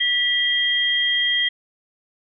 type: tone pair together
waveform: sine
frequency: 1958 / 3221 Hz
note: B6 / G7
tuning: -15 / +46 cents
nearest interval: major sixth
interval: 861 cents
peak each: -21 / -19 dBFS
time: 0-1.49 s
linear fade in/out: 10 ms
effects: none